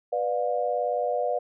sine chord, B diminished, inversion none, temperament just, 493.9 / 592.7 / 711.2 Hz, B4 / D5 / F5, 0 / +16 / +31 cents, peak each -28 dBFS, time 0.12-1.39 s, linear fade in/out 10 ms, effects none

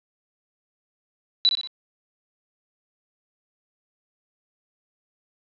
sine tone with echo, 3951 Hz, B7, in tune, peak -14 dBFS, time 1.45-1.49 s, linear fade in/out 0 ms, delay 61 ms, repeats 3, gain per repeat -6 dB, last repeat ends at 1.673 s, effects resampled to 11025 Hz + 8-bit

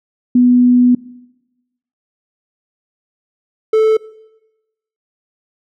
sine / triangle tone pair in turn, 246.8 / 438 Hz, B3 / A4, -1 / -8 cents, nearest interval minor seventh, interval 993 cents, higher second, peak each -6 dBFS, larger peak neither, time 0.35-0.95 / 3.73-3.97 s, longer first, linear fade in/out 5 ms, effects noise-tail reverb RT60 1.0 s tail -21 dB re dry

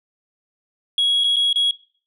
sine tone with dropouts, 3322 Hz, G#7, in tune, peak -13 dBFS, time 0.98-1.71 s, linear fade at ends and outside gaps 2 ms, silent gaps 1.238-1.242 / 1.36-1.366 / 1.529-1.558 s, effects noise-tail reverb RT60 0.5 s tail -21 dB re dry + tanh soft clip ceiling -13 dBFS

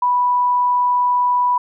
sine tone, 985 Hz, B5, 5 cents flat, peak -13 dBFS, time 0.02-1.58 s, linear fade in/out 5 ms, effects none

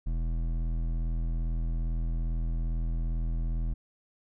sine tone with hard clipping, 41.2 Hz, E1, in tune, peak -29 dBFS, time 0.06-3.74 s, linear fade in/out 10 ms, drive 11 dB, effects none

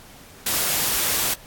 white noise, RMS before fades -22 dBFS, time 0.46-1.34 s, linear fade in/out 5 ms, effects pink hiss -46 dBFS RMS until 1.46 s + AAC 64 kbps

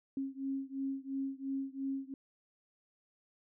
sine beating tone pair, 269.7 / 272.6 Hz, C#4 / C#4, -47 / -29 cents, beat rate 2.9 Hz, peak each -38 / -39 dBFS, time 0.17-2.14 s, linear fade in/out 2 ms, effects none

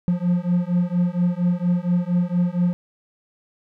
triangle beating tone pair, 174.61 / 178.91 Hz, F3 / F3, 0 / +42 cents, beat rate 4.3 Hz, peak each -19 / -19 dBFS, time 0.08-2.73 s, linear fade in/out 0 ms, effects none

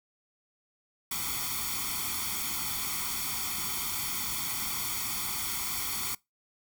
white noise with comb filter, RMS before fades -33 dBFS, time 1.11-6.15 s, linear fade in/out 5 ms, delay 0.89 ms, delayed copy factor +1, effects noise-tail reverb RT60 0.2 s tail -23 dB re dry

